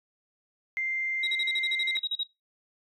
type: tone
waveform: sine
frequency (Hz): 2093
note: C7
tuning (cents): 0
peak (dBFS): -27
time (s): 0.77-1.97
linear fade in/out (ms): 0
type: tone bursts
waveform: sine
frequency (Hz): 3821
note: A#7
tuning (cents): +42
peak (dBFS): -26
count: 13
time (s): 1.23-2.234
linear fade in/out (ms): 5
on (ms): 44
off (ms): 36
effects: noise-tail reverb RT60 0.2 s tail -20 dB re dry + tanh soft clip ceiling -18 dBFS